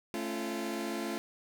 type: chord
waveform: sawtooth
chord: A augmented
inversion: none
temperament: just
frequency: 220 / 275 / 343.8 Hz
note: A3 / C#4 / E#4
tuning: 0 / -14 / -27 cents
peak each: -34 / -36 / -33 dBFS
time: 0.14-1.18 s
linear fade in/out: 0 ms
effects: none